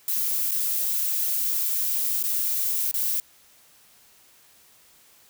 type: noise with dropouts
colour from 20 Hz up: violet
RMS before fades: -25 dBFS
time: 0.08-3.2 s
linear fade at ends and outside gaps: 1 ms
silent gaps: 0.51-0.517 / 2.228-2.238 / 2.913-2.941 s
effects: white hiss -56 dBFS RMS until 5.29 s